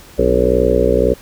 harmonic tone with a mistuned harmonic, 61.74 Hz, B1, in tune, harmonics 1 / 2 / 3 / 4 / 5 / 6 / 7 / 8 / 9, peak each -19 / -26 / -23 / -22 / -25 / -20 / -16 / -17 / -18 dBFS, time 0.18-1.14 s, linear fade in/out 10 ms, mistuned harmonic 4, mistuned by +82 cents, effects pink hiss -41 dBFS RMS until 1.21 s

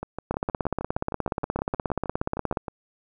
two click trains, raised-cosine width 1 ms, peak -11 / -17 dBFS, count 39 / 18, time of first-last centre 0.31-2.572 / 0.03-2.682 s, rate 16.8 / 6.41 Hz, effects none

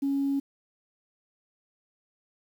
sine tone, 277.2 Hz, C#4, in tune, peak -23 dBFS, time 0.02-0.4 s, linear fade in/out 10 ms, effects tanh soft clip ceiling -20 dBFS + 9-bit

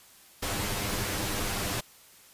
pink noise with comb filter, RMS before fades -31 dBFS, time 0.42-1.81 s, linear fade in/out 10 ms, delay 10 ms, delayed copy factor +0.65, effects white hiss -55 dBFS RMS until 2.33 s + resampled to 32000 Hz

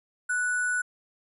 sine tone with sample-and-hold, 1480 Hz, F#6, in tune, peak -24 dBFS, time 0.29-0.82 s, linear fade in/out 10 ms, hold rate 8820 Hz, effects resampled to 32000 Hz

